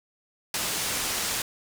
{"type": "low-pass noise", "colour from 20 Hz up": "white", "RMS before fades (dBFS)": -29, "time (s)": [0.54, 1.42], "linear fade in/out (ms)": 2, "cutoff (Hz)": 9700, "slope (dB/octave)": 12, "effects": []}